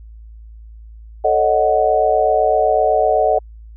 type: chord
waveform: sine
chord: D# half-diminished seventh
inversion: second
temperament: equal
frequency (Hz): 440 / 554.4 / 622.3 / 740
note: A4 / C#5 / D#5 / F#5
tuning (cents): 0 / 0 / 0 / 0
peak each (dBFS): -19 / -20 / -16 / -16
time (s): 1.24-3.39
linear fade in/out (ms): 10
effects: added 55 Hz sine -35 dBFS peak until 3.76 s